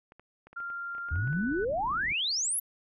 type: clicks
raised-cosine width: 0.5 ms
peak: -36 dBFS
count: 12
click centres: 0.121 / 0.196 / 0.47 / 0.53 / 0.603 / 0.702 / 0.95 / 0.982 / 1.087 / 1.158 / 1.275 / 1.33 s
type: tone with pitch glide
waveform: sine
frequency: 1391 to 1490.8 Hz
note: F6 to F#6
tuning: -7 to +13 cents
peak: -34 dBFS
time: 0.56-1.65 s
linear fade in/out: 10 ms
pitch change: +120 cents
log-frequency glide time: 1.05-1.32 s
type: low-pass noise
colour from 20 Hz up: pink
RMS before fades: -45 dBFS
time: 1.1-2.13 s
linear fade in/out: 5 ms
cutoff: 360 Hz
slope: 48 dB/octave
type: exponential sweep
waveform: sine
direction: up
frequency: 73.42 to 11840 Hz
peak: -27 dBFS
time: 1.11-2.6 s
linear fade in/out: 10 ms
effects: none